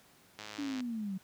click train, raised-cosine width 0.2 ms, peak -26 dBFS, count 45, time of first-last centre 0.39-0.805 s, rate 106 Hz
sine linear sweep, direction down, 292.3 to 183.5 Hz, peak -34 dBFS, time 0.58-1.18 s, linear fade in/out 10 ms
effects pink hiss -62 dBFS RMS until 1.23 s + high-pass 100 Hz 12 dB/octave

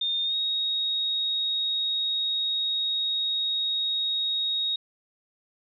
sine tone with pitch glide, 3642 to 3760 Hz, A#7 to A#7, -41 to +14 cents, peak -24 dBFS, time 0.01-4.76 s, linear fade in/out 5 ms, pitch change +55 cents, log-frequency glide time 0.24-0.35 s, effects none

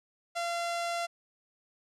sawtooth tone with low-pass filter, 686 Hz, F5, 31 cents flat, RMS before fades -33 dBFS, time 0.35-1.07 s, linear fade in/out 20 ms, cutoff 8400 Hz, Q 0.81, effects none

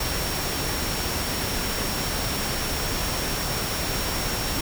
sine tone in noise, 5530 Hz, F8, 18 cents flat, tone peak -34 dBFS, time 0-4.61 s, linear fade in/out 5 ms, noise pink, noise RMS -27 dBFS, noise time 0-4.61 s, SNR -10 dB, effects none

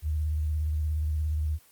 sine tone with vibrato, 76.7 Hz, D#2, 24 cents flat, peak -25 dBFS, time 0.02-1.59 s, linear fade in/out 50 ms, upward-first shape square, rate 17 Hz, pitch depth 41 cents each way, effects white hiss -58 dBFS RMS until 1.71 s + Opus 24 kbps

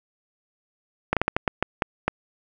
slowing click train, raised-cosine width 0.5 ms, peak -5 dBFS, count 9, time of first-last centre 1.13-2.08 s, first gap 37 ms, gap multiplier 1.32, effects none

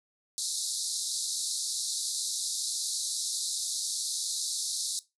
pink band-pass noise, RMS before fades -33 dBFS, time 0.38-4.99 s, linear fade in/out 0 ms, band 3800 to 11000 Hz, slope 96 dB/octave, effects noise-tail reverb RT60 0.2 s tail -17 dB re dry

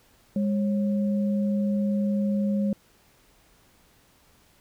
sine tone pair together, 203.4 / 543 Hz, G#3 / C#5, -36 / -36 cents, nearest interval octave + perfect fourth, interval 1700 cents, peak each -22 / -33 dBFS, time 0.36-2.73 s, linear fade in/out 2 ms, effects pink hiss -60 dBFS RMS until 4.6 s

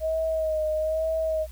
sine tone with vibrato, 631 Hz, D#5, 24 cents sharp, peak -23 dBFS, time 0-1.47 s, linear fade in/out 50 ms, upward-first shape sine, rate 1.1 Hz, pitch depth 34 cents each way, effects added 60 Hz sine -38 dBFS peak until 1.51 s + white hiss -54 dBFS RMS until 1.51 s

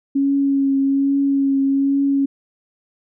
sine tone with vibrato, 275.5 Hz, C#4, 11 cents flat, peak -14 dBFS, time 0.15-2.26 s, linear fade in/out 10 ms, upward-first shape triangle, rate 1.2 Hz, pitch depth 21 cents each way, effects none

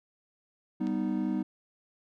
triangle chord, G augmented, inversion none, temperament equal, 196 / 246.9 / 311.1 Hz, G3 / B3 / D#4, 0 / 0 / 0 cents, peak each -30 dBFS, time 0.8-1.43 s, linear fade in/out 10 ms
click, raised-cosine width 0.2 ms, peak -30 dBFS, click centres 0.87 s
effects none

